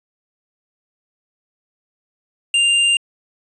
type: tone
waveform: square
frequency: 2794 Hz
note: F7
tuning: in tune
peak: -13 dBFS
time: 2.54-2.97 s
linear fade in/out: 2 ms
effects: resampled to 22050 Hz